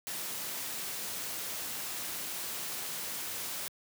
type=noise; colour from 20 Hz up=white; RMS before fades=-38 dBFS; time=0.07-3.68 s; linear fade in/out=0 ms; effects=high-pass 100 Hz 12 dB/octave